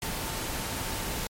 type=tone in noise; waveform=sine; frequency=892 Hz; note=A5; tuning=23 cents sharp; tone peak=-44 dBFS; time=0.02-1.27 s; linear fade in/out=2 ms; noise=pink; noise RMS=-33 dBFS; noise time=0.02-1.27 s; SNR=-14 dB; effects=MP3 64 kbps